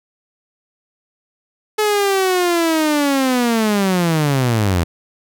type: linear sweep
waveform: sawtooth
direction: down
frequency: 430 to 80.6 Hz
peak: -10 dBFS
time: 1.78-4.84 s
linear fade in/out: 10 ms
effects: none